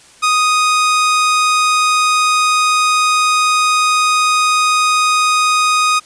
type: tone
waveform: sawtooth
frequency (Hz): 1244.5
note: D#6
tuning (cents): 0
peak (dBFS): -7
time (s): 0.22-6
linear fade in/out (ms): 20
effects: white hiss -44 dBFS RMS until 6.05 s + resampled to 22050 Hz